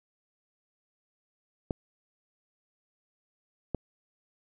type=clicks; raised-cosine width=2 ms; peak=-16 dBFS; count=2; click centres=1.708 / 3.747 s; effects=none